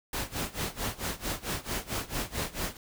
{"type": "noise with tremolo", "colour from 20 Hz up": "pink", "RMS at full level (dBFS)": -31, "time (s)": [0.13, 2.77], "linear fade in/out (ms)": 2, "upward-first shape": "sine", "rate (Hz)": 4.5, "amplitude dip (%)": 90, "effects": []}